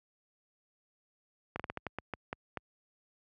slowing click train, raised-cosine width 0.5 ms, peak -21 dBFS, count 10, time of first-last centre 1.56-2.573 s, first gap 36 ms, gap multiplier 1.27, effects high-pass 60 Hz 12 dB/octave

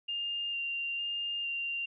sine tone with vibrato, 2794 Hz, F7, in tune, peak -32 dBFS, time 0.08-1.86 s, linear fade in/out 10 ms, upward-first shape square, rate 1.1 Hz, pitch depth 11 cents each way, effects none

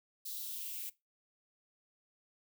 violet noise with high-pass filter sweep, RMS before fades -42 dBFS, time 0.25-0.9 s, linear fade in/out 10 ms, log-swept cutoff 4100 to 2300 Hz, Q 3.2, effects noise-tail reverb RT60 0.2 s tail -19 dB re dry

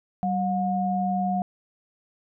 sine tone pair together, 191.3 / 720.3 Hz, G3 / F#5, -42 / -47 cents, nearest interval octave + major seventh, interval 2295 cents, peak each -25 dBFS, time 0.23-1.42 s, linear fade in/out 0 ms, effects none

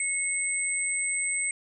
sine tone pair together, 2189 / 8189 Hz, C#7 / C9, -22 / -38 cents, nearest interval octave + major seventh, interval 2284 cents, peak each -29 / -28 dBFS, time 0-1.51 s, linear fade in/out 2 ms, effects none

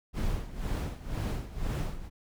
brown noise with tremolo, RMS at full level -29 dBFS, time 0.13-2.1 s, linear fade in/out 50 ms, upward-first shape sine, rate 2 Hz, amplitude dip 80%, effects none

